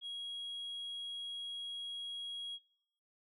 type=tone; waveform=sine; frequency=3300 Hz; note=G#7; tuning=12 cents flat; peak=-38 dBFS; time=0.01-2.59 s; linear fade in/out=50 ms; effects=noise-tail reverb RT60 0.7 s tail -24 dB re dry + tanh soft clip ceiling -39 dBFS